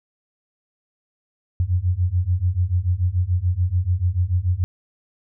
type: beating tone pair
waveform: sine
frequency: 86.4 / 93.3 Hz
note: F2 / F#2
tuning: -18 / +15 cents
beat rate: 6.9 Hz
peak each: -21 / -20 dBFS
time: 1.6-4.64 s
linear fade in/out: 0 ms
effects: none